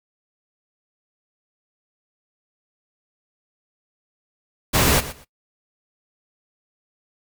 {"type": "noise with echo", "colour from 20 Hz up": "pink", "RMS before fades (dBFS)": -17, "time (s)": [4.73, 5.01], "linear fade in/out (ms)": 20, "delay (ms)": 120, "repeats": 2, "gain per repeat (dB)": -15, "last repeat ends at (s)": 5.25, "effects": ["noise-tail reverb RT60 0.1 s tail -19 dB re dry"]}